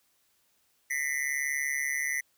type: tone with amplitude modulation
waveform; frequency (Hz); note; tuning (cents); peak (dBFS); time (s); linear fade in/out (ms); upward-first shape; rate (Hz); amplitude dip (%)
square; 1996; B6; +18; -25; 0.9-2.21; 10; sine; 141; 95
effects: white hiss -70 dBFS RMS until 2.37 s